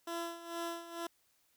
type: tone with tremolo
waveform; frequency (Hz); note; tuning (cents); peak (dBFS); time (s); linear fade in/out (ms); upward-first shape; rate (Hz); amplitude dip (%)
15% pulse; 338.1; E4; +44; -30; 0.07-1.07; 5; sine; 2.2; 75
effects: white hiss -73 dBFS RMS until 1.56 s